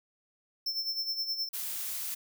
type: tone with tremolo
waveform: square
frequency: 5340 Hz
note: E8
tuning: 22 cents sharp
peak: -29 dBFS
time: 0.66-1.49 s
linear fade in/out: 5 ms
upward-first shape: sine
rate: 9.6 Hz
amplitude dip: 65%
type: noise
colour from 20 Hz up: blue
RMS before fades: -36 dBFS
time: 1.53-2.15 s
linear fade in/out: 10 ms
effects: none